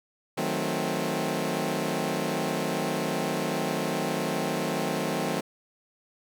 15% pulse chord, D# diminished seventh, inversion none, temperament equal with one note detuned, 157.46 / 185 / 220 / 261.6 Hz, D#3 / F#3 / A3 / C4, +21 / 0 / 0 / 0 cents, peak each -26 dBFS, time 0.37-5.41 s, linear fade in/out 10 ms, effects none

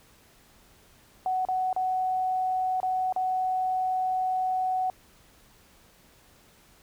sine tone with dropouts, 745 Hz, F#5, 12 cents sharp, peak -24 dBFS, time 1.26-4.9 s, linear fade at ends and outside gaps 1 ms, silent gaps 1.451-1.486 / 1.729-1.763 / 2.802-2.83 / 3.125-3.162 s, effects pink hiss -58 dBFS RMS until 6.82 s

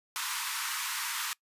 pink high-pass noise, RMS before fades -34 dBFS, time 0.16-1.33 s, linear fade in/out 0 ms, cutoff 910 Hz, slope 96 dB/octave, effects noise-tail reverb RT60 0.1 s tail -23 dB re dry + resampled to 32000 Hz

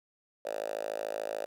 5% pulse tone with high-pass filter, 53.5 Hz, A1, 48 cents flat, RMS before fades -36 dBFS, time 0.45-1.46 s, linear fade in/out 5 ms, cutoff 570 Hz, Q 5.6, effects none

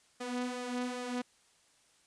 sawtooth tone with flanger, 247.7 Hz, B3, 5 cents sharp, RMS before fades -37 dBFS, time 0.2-1.22 s, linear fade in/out 10 ms, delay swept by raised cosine 1.6 to 4.1 ms, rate 2.5 Hz, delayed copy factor +0.55, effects white hiss -67 dBFS RMS until 2.06 s + resampled to 22050 Hz

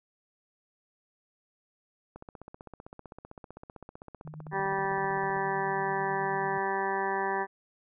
click train, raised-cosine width 1 ms, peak -30 dBFS, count 51, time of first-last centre 2.16-5.365 s, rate 15.6 Hz
sine tone with tremolo, 154.1 Hz, D#3, 16 cents flat, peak -39 dBFS, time 4.25-6.58 s, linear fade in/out 0 ms, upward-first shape sine, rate 9.2 Hz, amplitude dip 45%
harmonic tone, 194.6 Hz, G3, 12 cents flat, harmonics 1 / 2 / 3 / 4 / 5 / 6 / 8 / 9 / 10, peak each -43 / -33 / -43 / -33 / -33 / -41 / -41 / -36 / -43 dBFS, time 4.51-7.47 s, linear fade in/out 50 ms
effects none

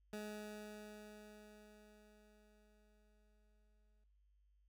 20% pulse tone with exponential decay, 211 Hz, G#3, 28 cents sharp, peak -39 dBFS, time 0.13-4.04 s, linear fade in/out 2 ms, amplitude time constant 850 ms, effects noise-tail reverb RT60 0.9 s tail -19 dB re dry + added 50 Hz sine -70 dBFS peak until 4.68 s

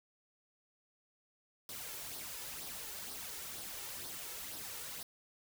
white noise with flanger, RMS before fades -45 dBFS, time 1.69-5.03 s, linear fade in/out 2 ms, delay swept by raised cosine 0.2 to 2.3 ms, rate 2.1 Hz, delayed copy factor +0.5, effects none

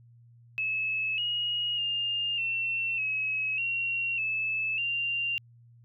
sine tone with pitch steps, 2593 / 2883 / 2816 / 2702 / 2564 / 2743 / 2613 / 2779 Hz, E7 / F#7 / F7 / E7 / E7 / F7 / E7 / F7, -29 / -46 / +14 / +42 / -49 / -32 / -16 / -9 cents, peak -27 dBFS, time 0.58-5.38 s, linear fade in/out 0 ms, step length 600 ms, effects added 118 Hz sine -53 dBFS peak until 5.84 s

